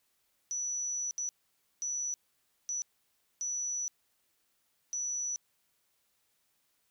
sine tone bursts at uneven times, 5920 Hz, F#8, in tune, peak -32 dBFS, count 6, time 0.51-1.11 / 1.18-1.29 / 1.82-2.14 / 2.69-2.82 / 3.41-3.88 / 4.93-5.36 s, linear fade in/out 0 ms, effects white hiss -75 dBFS RMS until 6.9 s

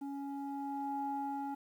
square tone with low-pass filter sweep, 278.7 Hz, C#4, 9 cents sharp, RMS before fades -39 dBFS, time 0.01-1.55 s, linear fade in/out 10 ms, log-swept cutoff 630 to 970 Hz, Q 5.3, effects 11-bit

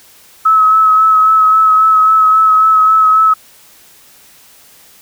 sine tone with vibrato, 1290 Hz, E6, 38 cents flat, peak -5 dBFS, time 0.45-3.34 s, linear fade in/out 10 ms, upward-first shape sine, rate 3.7 Hz, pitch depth 20 cents each way, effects white hiss -43 dBFS RMS until 5.01 s

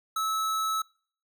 square tone, 1300 Hz, E6, 24 cents flat, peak -27 dBFS, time 0.16-0.82 s, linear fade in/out 5 ms, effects noise-tail reverb RT60 0.5 s tail -26 dB re dry

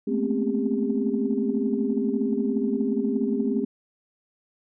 sine tone cluster, 213.7 / 225.7 / 250.9 / 267.7 / 401 Hz, G#3 / A3 / B3 / C4 / G4, +50 / +44 / +28 / +40 / +39 cents, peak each -28 dBFS, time 0.07-3.65 s, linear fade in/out 10 ms, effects tanh soft clip ceiling -10 dBFS

